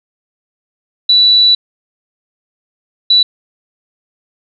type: tone bursts at uneven times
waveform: sine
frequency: 3951 Hz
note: B7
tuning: in tune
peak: -5 dBFS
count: 2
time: 1.09-1.55 / 3.1-3.23 s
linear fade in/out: 5 ms
effects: none